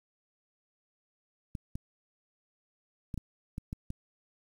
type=clicks; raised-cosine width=5 ms; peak=-24 dBFS; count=7; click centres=1.552 / 1.755 / 3.142 / 3.177 / 3.581 / 3.729 / 3.904 s; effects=9-bit